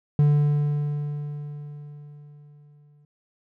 triangle tone with exponential decay, 146.83 Hz, D3, in tune, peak -12 dBFS, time 0.19-3.05 s, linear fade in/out 2 ms, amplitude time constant 620 ms, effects none

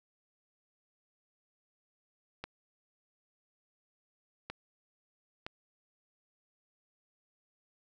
clicks, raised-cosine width 0.3 ms, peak -23 dBFS, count 3, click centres 2.44 / 4.5 / 5.465 s, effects none

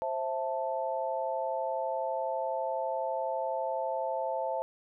sine chord, A minor, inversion first, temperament just, 528 / 660 / 880 Hz, C5 / E5 / A5, +16 / +2 / 0 cents, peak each -34 dBFS, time 0.02-4.62 s, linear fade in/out 0 ms, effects none

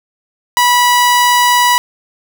sawtooth tone, 978 Hz, B5, 17 cents flat, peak -4 dBFS, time 0.57-1.78 s, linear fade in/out 0 ms, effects none

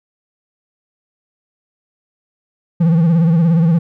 triangle tone with vibrato, 166 Hz, E3, 12 cents sharp, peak -7 dBFS, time 2.8-3.79 s, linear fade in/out 10 ms, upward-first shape sine, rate 17 Hz, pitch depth 88 cents each way, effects none

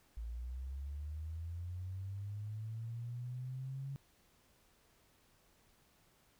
sine linear sweep, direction up, 55 to 138.6 Hz, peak -40 dBFS, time 0.17-3.96 s, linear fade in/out 0 ms, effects pink hiss -70 dBFS RMS until 6.39 s

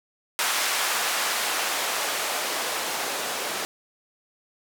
blue noise with band-pass filter sweep, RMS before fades -27 dBFS, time 0.39-3.65 s, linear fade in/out 0 ms, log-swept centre 1000 to 460 Hz, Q 0.82, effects none

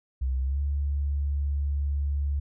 sine tone with pitch glide, 64.9 to 71.18 Hz, C2 to C#2, -13 to +46 cents, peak -24 dBFS, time 0.21-2.4 s, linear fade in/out 10 ms, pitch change +159 cents, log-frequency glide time 0.41-0.6 s, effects none

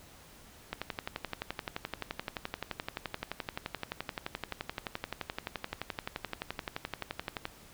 click train, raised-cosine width 0.3 ms, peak -18 dBFS, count 79, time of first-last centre 0.73-7.454 s, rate 11.6 Hz, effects pink hiss -55 dBFS RMS until 7.73 s

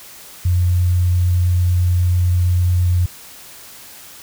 sine tone, 89.1 Hz, F2, 35 cents sharp, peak -12 dBFS, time 0.45-3.06 s, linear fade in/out 5 ms, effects white hiss -39 dBFS RMS until 4.22 s

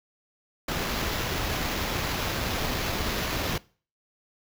pink noise with sample-and-hold, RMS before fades -29 dBFS, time 0.68-3.58 s, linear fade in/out 5 ms, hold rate 8820 Hz, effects noise-tail reverb RT60 0.4 s tail -22 dB re dry

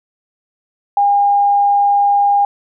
sine tone, 809 Hz, G#5, 46 cents flat, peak -9 dBFS, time 0.97-2.45 s, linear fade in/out 2 ms, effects none

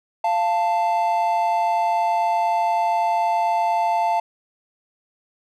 triangle tone pair together, 692.8 / 884 Hz, F5 / A5, -14 / +8 cents, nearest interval major third, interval 422 cents, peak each -19 / -18 dBFS, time 0.24-4.2 s, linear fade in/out 5 ms, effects none

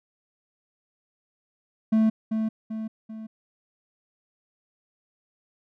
triangle tone with echo, 220 Hz, A3, in tune, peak -15 dBFS, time 1.92-2.1 s, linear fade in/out 10 ms, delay 390 ms, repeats 3, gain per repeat -6 dB, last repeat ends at 3.27 s, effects none

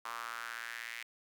sawtooth tone with high-pass filter sweep, 116.4 Hz, A#2, 2 cents flat, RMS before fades -43 dBFS, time 0.05-1.03 s, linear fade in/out 5 ms, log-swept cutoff 1100 to 2100 Hz, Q 3.8, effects none

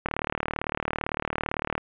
click train, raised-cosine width 0.5 ms, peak -11 dBFS, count 66, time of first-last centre 0.06-1.78 s, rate 37.8 Hz, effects resampled to 8000 Hz + 7-bit

